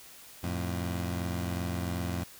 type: tone pair together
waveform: 20% pulse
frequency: 87.7 / 110.5 Hz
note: F2 / A2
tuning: +8 / +8 cents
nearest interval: major third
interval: 400 cents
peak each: -27 / -33 dBFS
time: 0.43-2.24 s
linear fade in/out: 10 ms
effects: white hiss -51 dBFS RMS until 2.39 s